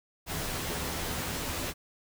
pink noise with comb filter, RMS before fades -34 dBFS, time 0.26-1.74 s, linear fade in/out 50 ms, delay 12 ms, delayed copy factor +0.55, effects none

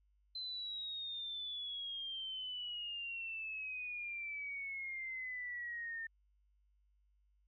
sine exponential sweep, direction down, 4077 to 1806 Hz, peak -40 dBFS, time 0.35-6.07 s, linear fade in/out 5 ms, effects added 50 Hz sine -70 dBFS peak until 7.47 s + MP3 32 kbps

